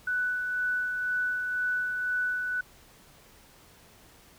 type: tone with tremolo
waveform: sine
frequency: 1488 Hz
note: F#6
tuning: 9 cents sharp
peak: -25 dBFS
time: 0.07-2.61 s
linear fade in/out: 5 ms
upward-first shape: sine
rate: 2 Hz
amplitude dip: 35%
effects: pink hiss -56 dBFS RMS until 4.38 s